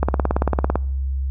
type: click train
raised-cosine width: 1 ms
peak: -4 dBFS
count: 14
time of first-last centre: 0.03-0.756 s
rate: 17.9 Hz
effects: noise-tail reverb RT60 0.7 s tail -26 dB re dry + added 67 Hz sine -20 dBFS peak until 1.3 s